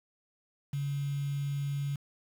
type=tone with quantisation; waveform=sine; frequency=141.2 Hz; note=C#3; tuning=32 cents sharp; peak=-30 dBFS; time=0.73-1.96 s; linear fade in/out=5 ms; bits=8; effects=none